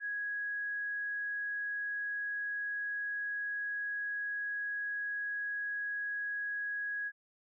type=tone; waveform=sine; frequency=1661.2 Hz; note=G#6; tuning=in tune; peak=-34 dBFS; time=0-7.12 s; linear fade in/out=50 ms; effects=none